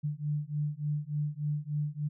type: beating tone pair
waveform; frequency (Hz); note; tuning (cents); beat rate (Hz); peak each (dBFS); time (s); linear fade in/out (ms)
sine; 146.83 / 150.23; D3 / D3; 0 / +40; 3.4; -33 / -33; 0.03-2.09; 20
effects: none